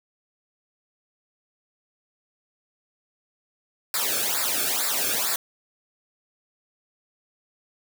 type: noise with flanger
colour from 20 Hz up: white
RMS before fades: -25 dBFS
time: 3.94-5.36 s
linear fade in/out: 2 ms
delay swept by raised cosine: 0.32 to 1.04 ms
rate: 2.2 Hz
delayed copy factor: -1
effects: none